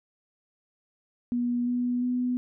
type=tone with pitch steps; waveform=sine; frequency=242.2 / 245.3 / 248.4 Hz; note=B3 / B3 / B3; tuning=-34 / -12 / +10 cents; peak=-24 dBFS; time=1.32-2.37 s; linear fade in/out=0 ms; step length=350 ms; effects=none